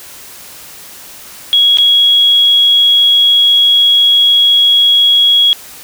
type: tone with dropouts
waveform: sine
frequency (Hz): 3322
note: G#7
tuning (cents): 0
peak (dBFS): -5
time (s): 1.53-5.53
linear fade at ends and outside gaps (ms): 0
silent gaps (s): 1.772-1.785
effects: white hiss -33 dBFS RMS until 5.83 s